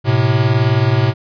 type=beating tone pair; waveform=square; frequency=110 / 129 Hz; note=A2 / C3; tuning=0 / -24 cents; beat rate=19 Hz; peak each=-15 dBFS; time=0.04-1.14 s; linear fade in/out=50 ms; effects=resampled to 11025 Hz